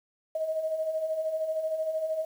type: beating tone pair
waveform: sine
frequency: 622.3 / 635.3 Hz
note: D#5 / D#5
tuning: 0 / +36 cents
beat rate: 13 Hz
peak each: -36 / -28 dBFS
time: 0.35-2.25 s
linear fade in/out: 5 ms
effects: 9-bit

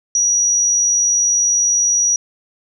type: tone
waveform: sine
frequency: 5800 Hz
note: F#8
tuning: 35 cents flat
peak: -12 dBFS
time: 0.15-2.16 s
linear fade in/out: 2 ms
effects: none

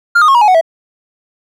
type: tone with pitch steps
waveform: triangle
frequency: 1400 / 1232.9 / 1085.8 / 956.2 / 842.1 / 741.6 / 653.1 Hz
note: F6 / D#6 / C#6 / A#5 / G#5 / F#5 / E5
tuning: +4 / -16 / -36 / +44 / +24 / +4 / -16 cents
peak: -3 dBFS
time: 0.15-0.612 s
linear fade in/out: 10 ms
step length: 66 ms
effects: none

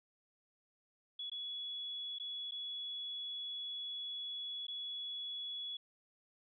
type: tone with dropouts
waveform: sine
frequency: 3385 Hz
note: G#7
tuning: 32 cents sharp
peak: -40 dBFS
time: 1.19-5.77 s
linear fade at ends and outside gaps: 5 ms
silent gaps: 1.299-1.316 / 2.186-2.198 / 2.511-2.519 / 4.669-4.681 s
effects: none

